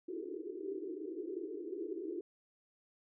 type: band-pass noise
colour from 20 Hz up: pink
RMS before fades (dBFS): -42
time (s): 0.08-2.21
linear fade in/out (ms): 5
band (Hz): 310 to 430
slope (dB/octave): 96
effects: none